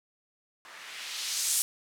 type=noise with low-pass filter sweep; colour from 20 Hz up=violet; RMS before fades=-33 dBFS; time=0.65-1.62 s; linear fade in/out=0 ms; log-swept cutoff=1200 to 9700 Hz; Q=1.1; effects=none